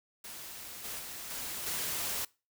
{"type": "noise with level steps", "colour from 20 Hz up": "white", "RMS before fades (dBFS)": [-45, -40, -43, -39, -35], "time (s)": [0.24, 2.25], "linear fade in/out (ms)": 5, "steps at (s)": [0.84, 0.99, 1.3, 1.66], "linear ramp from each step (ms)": 5, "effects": ["noise-tail reverb RT60 0.3 s tail -23 dB re dry"]}